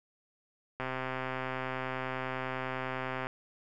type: click train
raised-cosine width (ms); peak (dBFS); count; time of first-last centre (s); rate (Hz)
0.5; -20; 322; 0.8-3.269; 130
effects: none